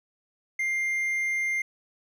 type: tone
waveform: triangle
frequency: 2100 Hz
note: C7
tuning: 6 cents sharp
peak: -23 dBFS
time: 0.59-1.62 s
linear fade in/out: 5 ms
effects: none